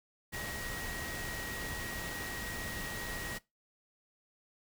sine tone in noise, 1897 Hz, A#6, 30 cents sharp, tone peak -43 dBFS, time 0.32-3.39 s, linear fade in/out 20 ms, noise pink, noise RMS -41 dBFS, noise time 0.32-3.39 s, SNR -5 dB, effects noise-tail reverb RT60 0.2 s tail -20 dB re dry

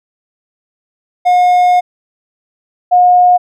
triangle / sine tone pair in turn, 719 / 719 Hz, F#5 / F#5, -50 / -50 cents, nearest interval unison, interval 0 cents, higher neither, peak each -4 / -4 dBFS, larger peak neither, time 1.25-1.81 / 2.91-3.38 s, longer first, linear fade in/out 20 ms, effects none

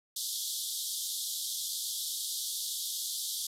pink band-pass noise, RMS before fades -36 dBFS, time 0.16-3.47 s, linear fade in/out 5 ms, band 3300 to 14000 Hz, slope 96 dB/octave, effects none

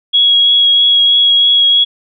sine tone with vibrato, 3322 Hz, G#7, in tune, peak -6 dBFS, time 0.13-1.85 s, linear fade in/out 20 ms, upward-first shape triangle, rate 3.1 Hz, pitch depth 13 cents each way, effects none

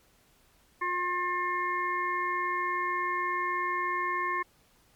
harmonic tone, 356.7 Hz, F4, 37 cents sharp, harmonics 1 / 3 / 5 / 6, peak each -38 / -29 / -34 / -36 dBFS, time 0.81-4.43 s, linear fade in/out 10 ms, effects pink hiss -64 dBFS RMS until 4.95 s + MP3 96 kbps

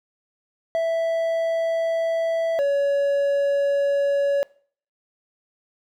triangle tone pair in turn, 659.3 / 563.2 Hz, E5 / C#5, 0 / +27 cents, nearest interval minor third, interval 273 cents, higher first, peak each -17 / -16 dBFS, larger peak second, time 0.75-2.59 / 2.59-4.43 s, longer neither, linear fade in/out 0 ms, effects noise-tail reverb RT60 0.5 s tail -23 dB re dry

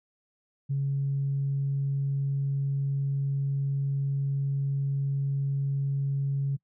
sine tone, 138.59 Hz, C#3, in tune, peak -24 dBFS, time 0.69-6.57 s, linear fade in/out 20 ms, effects noise-tail reverb RT60 0.1 s tail -24 dB re dry + tanh soft clip ceiling -20 dBFS

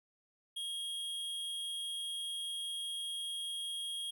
square tone with amplitude modulation, 3265 Hz, G#7, 30 cents flat, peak -37 dBFS, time 0.56-4.11 s, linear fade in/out 10 ms, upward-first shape sine, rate 166 Hz, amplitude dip 25%, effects none

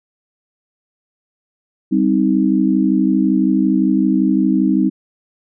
sine chord, C minor, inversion second, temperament just, 196.22 / 261.6 / 314 Hz, G3 / C4 / Eb4, +2 / 0 / +16 cents, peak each -16 dBFS, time 1.91-4.9 s, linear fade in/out 20 ms, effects none

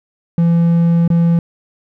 triangle tone with dropouts, 168.9 Hz, E3, 42 cents sharp, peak -7 dBFS, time 0.38-1.39 s, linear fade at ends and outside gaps 2 ms, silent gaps 1.078-1.102 s, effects none

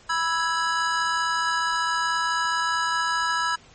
square chord, E major, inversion second, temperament equal with one note detuned, 983.8 / 1318.5 / 1661.2 Hz, B5 / E6 / G#6, -7 / 0 / 0 cents, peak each -27 dBFS, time 0.09-3.56 s, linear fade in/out 10 ms, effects pink hiss -52 dBFS RMS until 3.74 s + MP3 32 kbps

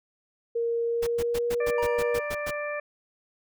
sine tone with pitch glide, 466.2 to 479.3 Hz, A#4 to A#4, 0 to +48 cents, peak -24 dBFS, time 0.55-2.2 s, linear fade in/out 10 ms, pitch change +48 cents, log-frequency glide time 0.85-1.66 s
pink noise bursts, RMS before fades -35 dBFS, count 10, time 1.02-2.51 s, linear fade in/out 10 ms, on 50 ms, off 110 ms
harmonic tone, 590 Hz, D5, 8 cents sharp, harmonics 1 / 2 / 3 / 4, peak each -31 / -38 / -36 / -38 dBFS, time 1.6-2.8 s, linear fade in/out 5 ms
triangle tone with exponential decay, 948 Hz, A#5, 29 cents sharp, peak -27 dBFS, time 1.78-2.8 s, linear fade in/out 2 ms, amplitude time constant 220 ms
effects none

